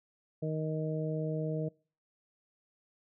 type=harmonic tone; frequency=156.3 Hz; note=D#3; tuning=8 cents sharp; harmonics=1 / 2 / 3 / 4; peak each=-33 / -40 / -37 / -40 dBFS; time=0.42-1.69 s; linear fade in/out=10 ms; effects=noise-tail reverb RT60 0.4 s tail -26 dB re dry